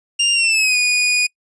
sawtooth tone with pitch glide, 2797 to 2463 Hz, F7 to D#7, +2 to -18 cents, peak -10 dBFS, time 0.19-1.27 s, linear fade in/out 10 ms, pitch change -220 cents, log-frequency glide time 0.33-0.77 s, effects noise-tail reverb RT60 0.1 s tail -26 dB re dry + resampled to 22050 Hz

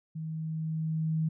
sine tone with level ramp, 158.9 Hz, D#3, 37 cents sharp, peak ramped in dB -34 to -25 dBFS, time 0.15-1.29 s, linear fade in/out 10 ms, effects none

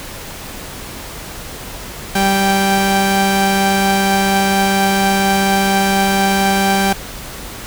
sawtooth tone pair together, 194.93 / 784 Hz, G3 / G5, -9 / 0 cents, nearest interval 2 octaves, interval 2409 cents, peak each -11 dBFS, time 2.15-6.93 s, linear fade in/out 5 ms, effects added 50 Hz sine -39 dBFS peak until 7.66 s + pink hiss -30 dBFS RMS until 7.66 s

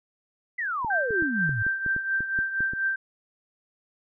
sine exponential sweep, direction down, 2052 to 99.2 Hz, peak -26 dBFS, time 0.58-1.63 s, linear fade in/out 10 ms
clicks, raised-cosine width 3 ms, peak -24 dBFS, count 11, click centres 0.847 / 1.107 / 1.223 / 1.493 / 1.666 / 1.863 / 1.964 / 2.206 / 2.389 / 2.606 / 2.735 s
sine tone with tremolo, 1568 Hz, G6, in tune, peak -21 dBFS, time 0.9-2.96 s, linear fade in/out 5 ms, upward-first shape triangle, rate 4.2 Hz, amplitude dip 70%
effects none

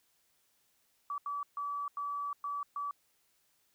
sine tone bursts at uneven times, 1149 Hz, D6, 38 cents flat, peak -34 dBFS, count 6, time 1.1-1.18 / 1.26-1.43 / 1.57-1.88 / 1.97-2.33 / 2.44-2.63 / 2.76-2.91 s, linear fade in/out 2 ms, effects white hiss -73 dBFS RMS until 3.74 s

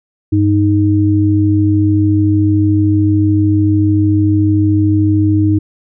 sine tone pair together, 99.1 / 310.8 Hz, G2 / D#4, +19 / -2 cents, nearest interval octave + minor sixth, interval 1979 cents, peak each -11 dBFS, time 0.32-5.59 s, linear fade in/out 10 ms, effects none

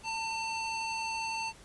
square tone with band-pass filter, 897 Hz, A5, 33 cents sharp, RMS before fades -35 dBFS, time 0.03-1.53 s, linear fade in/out 50 ms, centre 3200 Hz, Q 0.67, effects pink hiss -55 dBFS RMS until 1.64 s + resampled to 24000 Hz

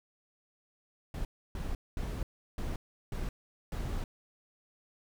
brown noise bursts at uneven times, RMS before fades -35 dBFS, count 6, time 1.14-1.25 / 1.55-1.75 / 1.97-2.23 / 2.58-2.76 / 3.12-3.29 / 3.72-4.04 s, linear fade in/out 2 ms, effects none

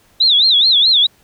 sine tone with vibrato, 3751 Hz, A#7, 10 cents sharp, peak -8 dBFS, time 0.2-1.07 s, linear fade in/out 10 ms, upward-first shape sine, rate 4.7 Hz, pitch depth 210 cents each way, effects pink hiss -53 dBFS RMS until 1.23 s

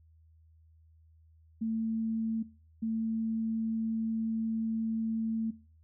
sine tone bursts at uneven times, 223.6 Hz, A3, 28 cents sharp, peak -29 dBFS, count 2, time 1.61-2.43 / 2.82-5.51 s, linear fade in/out 10 ms, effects noise-tail reverb RT60 0.4 s tail -20 dB re dry + added 80 Hz sine -58 dBFS peak until 5.83 s

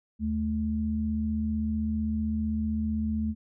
sine tone pair together, 77.78 / 217.7 Hz, D#2 / A3, 0 / -18 cents, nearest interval octave + tritone, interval 1782 cents, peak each -31 / -27 dBFS, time 0.19-3.35 s, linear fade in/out 50 ms, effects none

